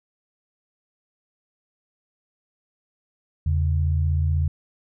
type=tone pair together; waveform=sine; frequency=82.41 / 138.59 Hz; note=E2 / C#3; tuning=0 / 0 cents; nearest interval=major sixth; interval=900 cents; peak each=-19 / -26 dBFS; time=3.46-4.48 s; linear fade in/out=5 ms; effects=none